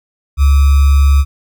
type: tone with sample-and-hold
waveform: sine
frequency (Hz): 70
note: C#2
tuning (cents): +18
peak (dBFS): -5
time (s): 0.37-1.25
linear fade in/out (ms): 50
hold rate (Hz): 1225
effects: none